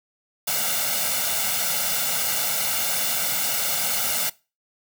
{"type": "noise with comb filter", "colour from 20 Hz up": "white", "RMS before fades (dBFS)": -24, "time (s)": [0.47, 4.3], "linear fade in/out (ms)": 10, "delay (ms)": 1.4, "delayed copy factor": 0.8, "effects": ["noise-tail reverb RT60 0.3 s tail -22 dB re dry", "high-pass 150 Hz 12 dB/octave"]}